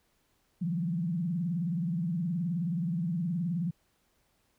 sine tone with vibrato, 171 Hz, F3, 36 cents flat, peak -28 dBFS, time 0.61-3.71 s, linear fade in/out 10 ms, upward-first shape triangle, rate 19 Hz, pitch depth 210 cents each way, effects pink hiss -72 dBFS RMS until 4.58 s

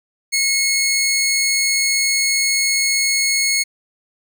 15% pulse tone, 2179 Hz, C#7, 30 cents flat, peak -9 dBFS, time 0.32-3.64 s, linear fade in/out 20 ms, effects none

